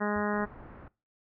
harmonic tone, 207.7 Hz, G#3, in tune, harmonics 1 / 2 / 3 / 4 / 5 / 6 / 7 / 8 / 9, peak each -31 / -34 / -36 / -37 / -38 / -39 / -39 / -40 / -41 dBFS, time 0-0.46 s, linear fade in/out 20 ms
triangle tone with exponential decay, 82.7 Hz, E2, 6 cents sharp, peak -36 dBFS, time 0.16-0.34 s, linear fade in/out 0 ms, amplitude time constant 37 ms
pink low-pass noise, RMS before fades -48 dBFS, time 0.33-0.88 s, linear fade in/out 2 ms, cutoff 1600 Hz, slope 24 dB/octave
effects noise-tail reverb RT60 0.3 s tail -22 dB re dry

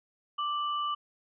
sine tone pair together, 1174.7 / 2966 Hz, D6 / F#7, 0 / +4 cents, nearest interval octave + major third, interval 1604 cents, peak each -29 / -38 dBFS, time 0.38-0.95 s, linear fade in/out 10 ms, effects none

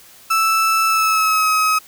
35% pulse tone with pitch glide, 1318.5 to 1271.4 Hz, E6 to D#6, 0 to +37 cents, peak -12 dBFS, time 0.3-1.79 s, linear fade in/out 10 ms, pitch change -63 cents, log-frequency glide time 0.88-1.49 s, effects white hiss -45 dBFS RMS until 1.87 s

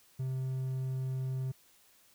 triangle tone, 130.81 Hz, C3, in tune, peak -30 dBFS, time 0.19-1.52 s, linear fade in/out 10 ms, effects white hiss -64 dBFS RMS until 2.14 s

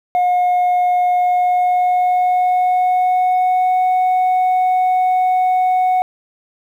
sine tone with pitch glide, 720 to 738.1 Hz, F#5 to F#5, -47 to -4 cents, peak -9 dBFS, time 0.15-6.02 s, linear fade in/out 0 ms, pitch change +43 cents, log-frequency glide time 1.19-3.81 s, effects tanh soft clip ceiling -11 dBFS + 8-bit

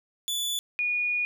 sawtooth / sine tone pair in turn, 3465 / 2450 Hz, A7 / D#7, -27 / -27 cents, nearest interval tritone, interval 600 cents, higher first, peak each -24 dBFS, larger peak neither, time 0.28-0.59 / 0.79-1.25 s, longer second, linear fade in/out 0 ms, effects none

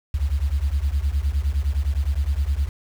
sine beating tone pair, 65.41 / 75.11 Hz, C2 / D2, 0 / +39 cents, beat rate 9.7 Hz, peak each -21 dBFS, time 0.14-2.69 s, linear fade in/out 5 ms, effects tanh soft clip ceiling -14 dBFS + 7-bit

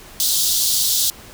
pink high-pass noise, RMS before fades -18 dBFS, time 0.2-1.1 s, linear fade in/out 0 ms, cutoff 3500 Hz, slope 48 dB/octave, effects pink hiss -41 dBFS RMS until 1.33 s

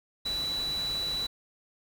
sine tone in noise, 3951 Hz, B7, in tune, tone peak -29 dBFS, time 0.25-1.27 s, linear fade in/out 10 ms, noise pink, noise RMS -41 dBFS, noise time 0.25-1.27 s, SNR +9 dB, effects none

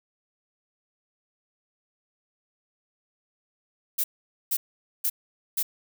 violet noise bursts, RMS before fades -25 dBFS, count 4, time 3.98-5.63 s, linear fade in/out 10 ms, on 60 ms, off 470 ms, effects none

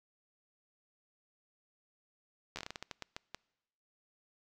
slowing click train, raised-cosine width 0.2 ms, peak -23 dBFS, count 13, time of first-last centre 2.56-3.346 s, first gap 12 ms, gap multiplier 1.28, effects noise-tail reverb RT60 1.0 s tail -26 dB re dry

